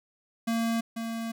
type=tone pair in turn; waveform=square; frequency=228.9 / 227.9 Hz; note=A#3 / A#3; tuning=-31 / -39 cents; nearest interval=unison; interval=8 cents; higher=first; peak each=-26 / -32 dBFS; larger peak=first; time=0.47-0.81 / 0.96-1.32 s; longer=second; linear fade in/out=10 ms; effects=none